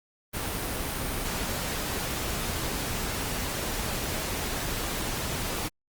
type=noise; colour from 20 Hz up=pink; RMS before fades=-31 dBFS; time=0.33-5.69 s; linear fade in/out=20 ms; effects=Opus 32 kbps